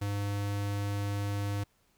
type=tone; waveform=square; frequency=101.3 Hz; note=G#2; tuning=43 cents flat; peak=-31 dBFS; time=0.01-1.64 s; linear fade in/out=10 ms; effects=pink hiss -70 dBFS RMS until 1.97 s